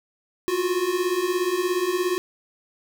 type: beating tone pair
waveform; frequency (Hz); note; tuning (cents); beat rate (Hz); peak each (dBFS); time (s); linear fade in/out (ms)
square; 349.2 / 366.2; F4 / F#4; 0 / -18; 17; -27 / -24; 0.48-2.18; 0
effects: none